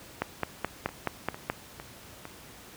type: two click trains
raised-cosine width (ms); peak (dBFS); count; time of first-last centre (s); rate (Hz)
0.5; -24 / -12; 4 / 7; 0.89-2.254 / 0.22-1.499; 2.2 / 4.69
effects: pink hiss -49 dBFS RMS until 2.76 s + high-pass 60 Hz 12 dB/octave